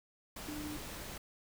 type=tone in noise; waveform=sine; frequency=300 Hz; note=D4; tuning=37 cents sharp; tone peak=-41 dBFS; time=0.48-0.77 s; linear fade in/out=5 ms; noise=pink; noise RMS=-45 dBFS; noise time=0.36-1.18 s; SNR=+1 dB; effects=none